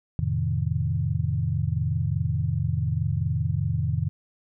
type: chord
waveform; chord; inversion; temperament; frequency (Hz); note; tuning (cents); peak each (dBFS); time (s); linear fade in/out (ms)
sine; F dominant seventh; none; equal; 87.31 / 110 / 130.81 / 155.56; F2 / A2 / C3 / Eb3; 0 / 0 / 0 / 0; -28; 0.19-4.09; 0
effects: none